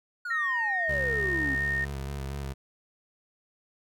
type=exponential sweep; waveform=triangle; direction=down; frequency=1480 to 259.8 Hz; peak=-30 dBFS; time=0.25-1.55 s; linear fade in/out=5 ms
type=tone with pitch glide; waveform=sine; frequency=1856 to 1840 Hz; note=A#6 to A#6; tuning=-8 to -23 cents; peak=-26 dBFS; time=0.3-1.85 s; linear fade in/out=10 ms; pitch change=-15 cents; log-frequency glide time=0.5-1.32 s
type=tone with vibrato; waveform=25% pulse; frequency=68.9 Hz; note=C#2; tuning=10 cents flat; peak=-29 dBFS; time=0.88-2.54 s; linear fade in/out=20 ms; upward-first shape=square; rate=4.2 Hz; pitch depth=32 cents each way
effects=none